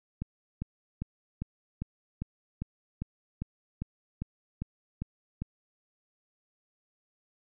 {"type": "click train", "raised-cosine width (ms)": 5, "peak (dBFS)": -21, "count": 14, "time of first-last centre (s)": [0.22, 5.42], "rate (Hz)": 2.5, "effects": []}